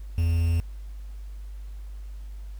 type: tone with quantisation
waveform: triangle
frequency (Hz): 83.5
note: E2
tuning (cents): +23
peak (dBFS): -18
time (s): 0.18-0.6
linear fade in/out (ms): 0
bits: 7
effects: added 50 Hz sine -35 dBFS peak until 2.59 s + pink hiss -60 dBFS RMS until 2.59 s